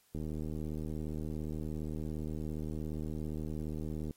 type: click train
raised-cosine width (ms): 3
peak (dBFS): -27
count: 307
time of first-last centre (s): 0.15-4.109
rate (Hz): 77.3
effects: white hiss -69 dBFS RMS until 4.16 s + AAC 48 kbps